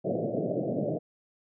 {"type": "band-pass noise", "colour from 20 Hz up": "white", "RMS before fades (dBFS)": -30, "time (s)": [0.04, 0.99], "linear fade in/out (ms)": 20, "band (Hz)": [110, 670], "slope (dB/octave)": 96, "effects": []}